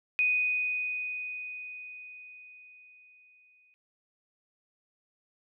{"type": "tone with exponential decay", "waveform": "sine", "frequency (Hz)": 2489, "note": "D#7", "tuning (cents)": 0, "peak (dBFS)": -22, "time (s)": [0.19, 3.74], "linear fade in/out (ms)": 0, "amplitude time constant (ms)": 770, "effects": []}